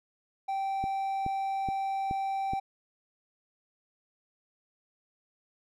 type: tone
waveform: triangle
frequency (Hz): 779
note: G5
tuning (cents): -11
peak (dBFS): -27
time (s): 0.48-2.6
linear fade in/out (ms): 10
type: click train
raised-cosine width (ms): 3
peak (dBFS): -23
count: 5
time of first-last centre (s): 0.84-2.535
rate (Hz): 2.36
effects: none